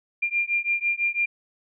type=beating tone pair; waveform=sine; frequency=2391 / 2397 Hz; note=D7 / D7; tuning=+30 / +35 cents; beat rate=6 Hz; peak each=-25 dBFS; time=0.22-1.26 s; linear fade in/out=10 ms; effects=none